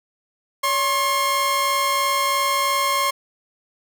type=tone pair together; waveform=sawtooth; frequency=567 / 1071 Hz; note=C#5 / C6; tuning=+39 / +40 cents; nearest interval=major seventh; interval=1101 cents; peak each=-23 / -15 dBFS; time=0.63-3.11 s; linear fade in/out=10 ms; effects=none